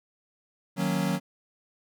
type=chord; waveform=square; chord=D# minor seventh; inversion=none; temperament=equal with one note detuned; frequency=156.01 / 185 / 233.1 / 277.2 Hz; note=D#3 / F#3 / A#3 / C#4; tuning=+5 / 0 / 0 / 0 cents; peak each=-32 / -28 / -34 / -34 dBFS; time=0.76-1.2 s; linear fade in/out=50 ms; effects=none